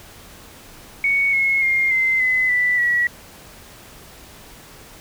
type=tone with pitch steps; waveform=sine; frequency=2226 / 2174 / 2123 / 2073 / 2025 / 1977.4 / 1931.1 Hz; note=C#7 / C#7 / C7 / C7 / B6 / B6 / B6; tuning=+7 / -34 / +25 / -17 / +43 / +2 / -39 cents; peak=-15 dBFS; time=1.04-3.07 s; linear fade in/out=2 ms; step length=290 ms; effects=pink hiss -43 dBFS RMS until 5 s